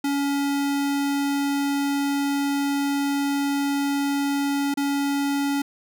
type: tone with dropouts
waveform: square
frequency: 281.5 Hz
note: C#4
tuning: 27 cents sharp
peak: -22 dBFS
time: 0.04-5.62 s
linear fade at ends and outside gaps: 5 ms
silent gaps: 4.741-4.772 s
effects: none